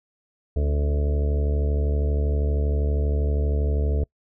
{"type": "harmonic tone with a mistuned harmonic", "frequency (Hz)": 72.6, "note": "D2", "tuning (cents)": -19, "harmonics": [1, 2, 3, 4, 5, 6, 7, 8, 9], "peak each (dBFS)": [-20, -32, -38, -37, -42, -32, -39, -41, -40], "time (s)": [0.56, 4.04], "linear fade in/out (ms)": 5, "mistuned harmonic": 4, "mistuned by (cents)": -26, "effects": ["noise-tail reverb RT60 0.1 s tail -26 dB re dry"]}